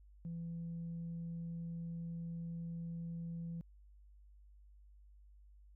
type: tone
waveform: sine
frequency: 168 Hz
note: E3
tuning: 33 cents sharp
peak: -39 dBFS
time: 0.25-3.61 s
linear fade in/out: 0 ms
effects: tanh soft clip ceiling -38 dBFS + added 50 Hz sine -58 dBFS peak until 5.75 s